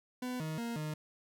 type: tone with pitch steps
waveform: 40% pulse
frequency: 250.5 / 157.1 / 233.7 / 153.4 Hz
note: B3 / D#3 / A#3 / D#3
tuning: +25 / +17 / +5 / -24 cents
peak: -35 dBFS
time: 0.22-0.94 s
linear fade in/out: 5 ms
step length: 180 ms
effects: none